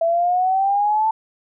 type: exponential sweep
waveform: sine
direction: up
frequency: 659.3 to 889 Hz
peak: -15 dBFS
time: 0.01-1.11 s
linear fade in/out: 5 ms
effects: none